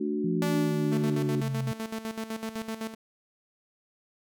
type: chord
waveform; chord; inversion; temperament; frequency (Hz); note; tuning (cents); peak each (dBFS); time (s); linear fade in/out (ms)
sine; D major; second; equal; 220 / 293.7 / 370; A3 / D4 / F#4; 0 / 0 / 0; -31; 0-1.41; 10
type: exponential sweep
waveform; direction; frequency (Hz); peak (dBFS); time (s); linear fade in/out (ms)
sine; down; 174.2 to 130; -28; 0.24-1.72; 5
type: tone with exponential decay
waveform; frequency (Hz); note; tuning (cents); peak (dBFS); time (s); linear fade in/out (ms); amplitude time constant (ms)
sawtooth; 290.2; D4; -21; -22; 0.42-1.99; 1; 340
type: tone with tremolo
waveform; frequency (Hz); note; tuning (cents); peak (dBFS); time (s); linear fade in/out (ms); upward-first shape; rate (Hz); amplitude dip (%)
sawtooth; 222.1; A3; +16; -27; 0.91-2.95; 20; square; 7.9; 70
effects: none